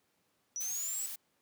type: linear sweep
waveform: sine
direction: up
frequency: 5830 to 7902 Hz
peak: -35 dBFS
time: 0.56-1.06 s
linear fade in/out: 0 ms
type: noise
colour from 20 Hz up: blue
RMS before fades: -42 dBFS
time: 0.6-1.16 s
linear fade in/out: 10 ms
effects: pink hiss -75 dBFS RMS until 1.41 s + high-pass 150 Hz 12 dB/octave